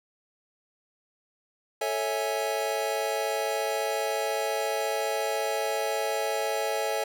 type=chord; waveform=square; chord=A major seventh; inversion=none; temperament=equal with one note detuned; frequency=440 / 554.4 / 654.3 / 830.6 Hz; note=A4 / C#5 / E5 / G#5; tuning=0 / 0 / -13 / 0 cents; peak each=-33 dBFS; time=1.81-7.04 s; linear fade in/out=5 ms; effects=none